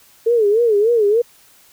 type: tone with vibrato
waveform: sine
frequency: 440 Hz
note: A4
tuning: in tune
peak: -11 dBFS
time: 0.26-1.22 s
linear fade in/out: 10 ms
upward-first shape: sine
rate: 3.4 Hz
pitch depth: 150 cents each way
effects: white hiss -50 dBFS RMS until 1.72 s